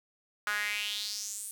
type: tone with high-pass filter sweep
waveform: sawtooth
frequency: 207.7 Hz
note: G#3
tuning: in tune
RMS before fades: -35 dBFS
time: 0.47-1.51 s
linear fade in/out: 0 ms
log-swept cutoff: 1400 to 10000 Hz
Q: 4.2
effects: none